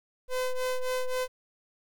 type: ring-modulated tone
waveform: square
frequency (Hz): 254.9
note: C4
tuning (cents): -45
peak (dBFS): -25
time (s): 0.28-1.28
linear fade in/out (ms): 50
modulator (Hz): 253
effects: 11-bit